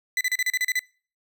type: tone bursts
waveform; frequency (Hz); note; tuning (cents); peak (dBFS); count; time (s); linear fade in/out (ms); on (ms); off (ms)
40% pulse; 2002; B6; +23; -20; 9; 0.17-0.793; 2; 39; 34
effects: noise-tail reverb RT60 0.4 s tail -24 dB re dry